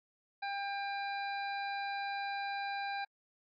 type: harmonic tone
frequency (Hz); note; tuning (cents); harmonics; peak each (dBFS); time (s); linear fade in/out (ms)
798; G5; +31; 1 / 2 / 3 / 5 / 6; -37 / -42 / -45 / -48 / -56; 0.42-3.05; 10
effects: AAC 64 kbps